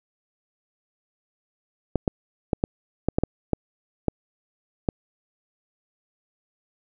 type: clicks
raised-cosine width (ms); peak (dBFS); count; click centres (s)
2; -7; 10; 1.957 / 2.078 / 2.532 / 2.639 / 3.086 / 3.185 / 3.236 / 3.533 / 4.083 / 4.888
effects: none